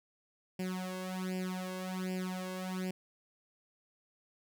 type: tone with flanger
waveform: sawtooth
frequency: 185.1 Hz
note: F#3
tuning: 1 cent sharp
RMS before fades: -38 dBFS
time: 0.59-2.91 s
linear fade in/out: 5 ms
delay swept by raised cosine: 0.39 to 1.89 ms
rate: 1.3 Hz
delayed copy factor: +0.95
effects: none